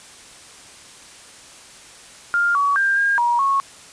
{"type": "tone with pitch steps", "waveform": "sine", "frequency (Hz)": [1402, 1131, 1592, 1616, 953, 1100], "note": ["F6", "C#6", "G6", "G#6", "A#5", "C#6"], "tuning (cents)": [6, 34, 26, -48, 38, -14], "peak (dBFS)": -15, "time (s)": [2.34, 3.6], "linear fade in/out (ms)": 0, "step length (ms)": 210, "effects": ["white hiss -43 dBFS RMS until 3.92 s", "resampled to 22050 Hz"]}